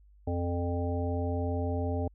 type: harmonic tone with a mistuned harmonic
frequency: 87.31 Hz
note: F2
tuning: in tune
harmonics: 1 / 3 / 5 / 7 / 9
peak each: -30 / -35 / -37 / -38 / -40 dBFS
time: 0.27-2.08 s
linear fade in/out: 5 ms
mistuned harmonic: 7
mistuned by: -19 cents
effects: added 50 Hz sine -55 dBFS peak until 2.14 s